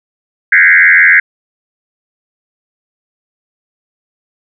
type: tone with frequency modulation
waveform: sine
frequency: 1854 Hz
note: A#6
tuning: 10 cents flat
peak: -3 dBFS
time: 0.52-1.2 s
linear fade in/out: 5 ms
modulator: 86.4 Hz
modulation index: 3.6
effects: none